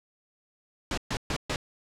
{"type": "noise bursts", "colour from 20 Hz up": "pink", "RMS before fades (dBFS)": -29, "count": 4, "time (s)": [0.91, 1.56], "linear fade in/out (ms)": 2, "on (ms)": 65, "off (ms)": 130, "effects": ["low-pass 6000 Hz 12 dB/octave"]}